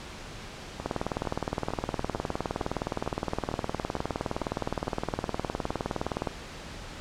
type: two click trains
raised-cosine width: 1 ms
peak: -14 / -20 dBFS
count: 106 / 10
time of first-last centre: 0.86-6.272 / 0.8-4.872 s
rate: 19.4 / 2.21 Hz
effects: pink hiss -42 dBFS RMS until 7 s + low-pass 6000 Hz 12 dB/octave